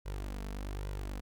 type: tone with flanger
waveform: sawtooth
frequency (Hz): 49.31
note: G1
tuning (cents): +11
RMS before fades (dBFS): -39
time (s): 0.05-1.21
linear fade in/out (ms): 20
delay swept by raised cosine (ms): 2 to 4.5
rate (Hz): 1.2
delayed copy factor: +0.6
effects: none